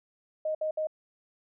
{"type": "tone bursts", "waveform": "sine", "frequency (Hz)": 622.3, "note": "D#5", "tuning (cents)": 0, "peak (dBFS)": -27, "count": 3, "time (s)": [0.45, 0.871], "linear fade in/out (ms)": 5, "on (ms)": 99, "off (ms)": 62, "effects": []}